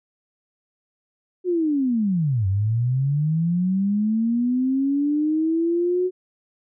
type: linear two-way sweep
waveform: sine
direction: down then up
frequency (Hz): 370 to 93.2 to 370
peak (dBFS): -18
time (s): 1.44-6.11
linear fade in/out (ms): 50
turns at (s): 2.47
effects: none